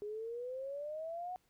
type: exponential sweep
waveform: sine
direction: up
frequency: 409.4 to 741 Hz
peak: -39 dBFS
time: 0.02-1.36 s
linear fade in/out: 0 ms
effects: pink hiss -75 dBFS RMS until 1.49 s